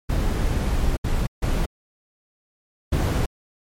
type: noise bursts at uneven times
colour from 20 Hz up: brown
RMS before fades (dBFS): -21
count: 4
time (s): 0.09-0.97 / 1.04-1.27 / 1.42-1.66 / 2.92-3.26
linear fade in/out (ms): 10
effects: MP3 64 kbps